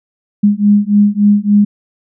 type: beating tone pair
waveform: sine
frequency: 203.9 / 207.4 Hz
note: G#3 / G#3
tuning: -32 / -2 cents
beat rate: 3.5 Hz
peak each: -10 dBFS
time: 0.43-1.65 s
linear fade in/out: 10 ms
effects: none